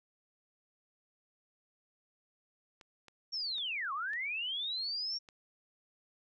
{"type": "clicks", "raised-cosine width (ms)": 0.2, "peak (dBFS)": -36, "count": 5, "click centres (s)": [2.812, 3.083, 3.582, 4.134, 5.288]}
{"type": "linear two-way sweep", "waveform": "sine", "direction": "down then up", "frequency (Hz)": [5588, 1057, 5588], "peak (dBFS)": -34, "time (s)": [3.32, 5.19], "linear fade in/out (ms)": 20, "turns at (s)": 3.93}
{"effects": []}